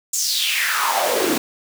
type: noise with high-pass filter sweep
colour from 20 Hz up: pink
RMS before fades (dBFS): -20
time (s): 0.13-1.38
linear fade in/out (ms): 5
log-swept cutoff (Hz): 7300 to 260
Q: 4.6
effects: none